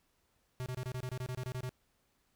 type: tone bursts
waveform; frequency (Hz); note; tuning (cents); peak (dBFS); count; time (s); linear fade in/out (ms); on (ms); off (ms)
square; 127.1; C3; -50; -37; 13; 0.6-1.692; 0; 60; 26
effects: pink hiss -75 dBFS RMS until 2.35 s